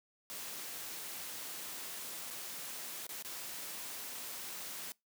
white noise with dropouts, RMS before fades -44 dBFS, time 0.3-4.92 s, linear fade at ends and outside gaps 0 ms, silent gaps 2.303-2.307 / 3.067-3.092 / 3.224-3.248 s, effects noise-tail reverb RT60 0.2 s tail -24 dB re dry + high-pass 150 Hz 12 dB/octave

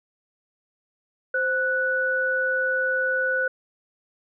sine tone pair together, 520.2 / 1480 Hz, C5 / F#6, -10 / 0 cents, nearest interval octave + tritone, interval 1810 cents, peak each -26 / -22 dBFS, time 1.34-3.48 s, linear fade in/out 5 ms, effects none

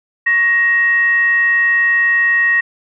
sine tone with frequency modulation, 1880 Hz, A#6, 14 cents sharp, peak -10 dBFS, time 0.26-2.61 s, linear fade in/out 10 ms, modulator 772 Hz, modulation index 0.25, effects none

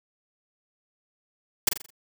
white noise with echo, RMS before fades -19 dBFS, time 1.67-1.69 s, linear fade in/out 5 ms, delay 43 ms, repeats 5, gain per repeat -7 dB, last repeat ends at 1.905 s, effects none

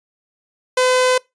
sawtooth tone, 508 Hz, B4, 49 cents sharp, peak -9 dBFS, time 0.77-1.18 s, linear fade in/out 5 ms, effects noise-tail reverb RT60 0.2 s tail -23 dB re dry + resampled to 22050 Hz

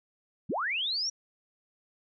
sine linear sweep, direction up, 107.7 to 5770 Hz, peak -28 dBFS, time 0.49-1.1 s, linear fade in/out 10 ms, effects none

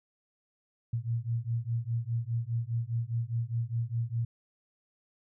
sine beating tone pair, 114.1 / 119 Hz, A#2 / A#2, -37 / +36 cents, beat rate 4.9 Hz, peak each -32 / -32 dBFS, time 0.93-4.25 s, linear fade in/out 5 ms, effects none

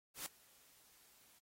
white noise with ADSR envelope, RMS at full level -43 dBFS, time 0.14-1.39 s, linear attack 120 ms, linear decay 5 ms, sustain -24 dB, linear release 6 ms, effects AAC 48 kbps

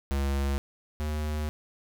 square tone pair in turn, 69.3 / 75.86 Hz, C#2 / D#2, 0 / -43 cents, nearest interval major second, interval 157 cents, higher second, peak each -26 / -29 dBFS, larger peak first, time 0.11-0.58 / 1-1.49 s, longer second, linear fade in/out 0 ms, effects none

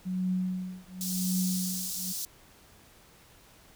sine tone with tremolo, 184.3 Hz, F#3, 7 cents flat, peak -25 dBFS, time 0.05-2.13 s, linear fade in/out 20 ms, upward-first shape triangle, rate 0.93 Hz, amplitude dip 100%
pink high-pass noise, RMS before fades -35 dBFS, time 1.01-2.25 s, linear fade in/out 0 ms, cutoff 4800 Hz, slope 24 dB/octave
effects pink hiss -57 dBFS RMS until 3.75 s

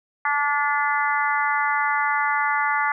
harmonic tone with a mistuned harmonic, 290 Hz, D4, 22 cents flat, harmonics 3 / 4 / 5 / 6 / 7, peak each -24 / -25 / -26 / -27 / -27 dBFS, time 0.25-2.92 s, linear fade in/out 2 ms, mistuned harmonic 5, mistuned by -16 cents, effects none

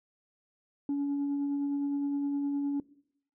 sine tone with tremolo, 283.3 Hz, C#4, 38 cents sharp, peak -25 dBFS, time 0.89-2.8 s, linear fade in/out 2 ms, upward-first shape sine, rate 9.7 Hz, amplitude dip 25%, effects noise-tail reverb RT60 0.7 s tail -21 dB re dry + tanh soft clip ceiling -26 dBFS

